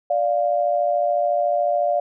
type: tone pair together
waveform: sine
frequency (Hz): 586.1 / 700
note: D5 / F5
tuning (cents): -4 / +4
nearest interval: minor third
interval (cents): 308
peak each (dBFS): -20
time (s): 0.1-2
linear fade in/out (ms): 5
effects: none